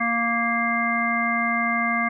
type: harmonic tone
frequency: 233.1 Hz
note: A#3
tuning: in tune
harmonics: 1 / 3 / 5 / 7 / 9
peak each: -27 / -28 / -26 / -30 / -24 dBFS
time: 0-2.09 s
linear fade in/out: 10 ms
effects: none